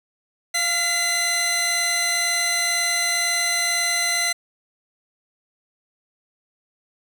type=tone pair together; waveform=15% pulse; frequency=697 / 2029 Hz; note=F5 / B6; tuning=-4 / +46 cents; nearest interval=octave + tritone; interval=1850 cents; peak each=-21 / -14 dBFS; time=0.54-4.33 s; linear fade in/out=10 ms; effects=none